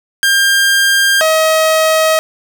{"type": "tone pair in turn", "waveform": "sawtooth", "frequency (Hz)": [1600, 635], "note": ["G6", "D#5"], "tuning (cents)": [35, 35], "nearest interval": "octave + major third", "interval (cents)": 1600, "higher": "first", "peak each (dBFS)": -5, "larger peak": "neither", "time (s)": [[0.23, 1.21], [1.21, 2.19]], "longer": "neither", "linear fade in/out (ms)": 0, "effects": []}